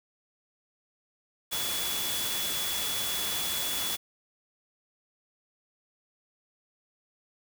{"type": "tone in noise", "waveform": "sine", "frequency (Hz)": 3409, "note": "G#7", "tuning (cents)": 45, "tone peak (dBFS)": -34, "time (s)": [1.51, 3.97], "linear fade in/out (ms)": 20, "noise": "white", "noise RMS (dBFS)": -32, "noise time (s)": [1.51, 3.97], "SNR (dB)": -5, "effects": []}